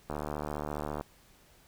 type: click train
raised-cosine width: 1 ms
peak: -21 dBFS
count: 69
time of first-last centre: 0.1-1.01 s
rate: 74.7 Hz
effects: pink hiss -61 dBFS RMS until 1.67 s